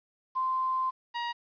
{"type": "tone pair in turn", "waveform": ["sine", "sawtooth"], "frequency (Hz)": [1040, 948.8], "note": ["C6", "A#5"], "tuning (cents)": [-11, 30], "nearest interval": "major second", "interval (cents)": 159, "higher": "first", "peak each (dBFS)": [-26, -27], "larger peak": "first", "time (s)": [[0.35, 0.91], [1.14, 1.33]], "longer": "first", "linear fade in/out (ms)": 20, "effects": ["resampled to 11025 Hz", "10-bit"]}